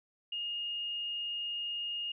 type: tone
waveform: sine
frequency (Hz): 2846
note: F7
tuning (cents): +32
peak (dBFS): -34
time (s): 0.32-2.12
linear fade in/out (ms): 5
effects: none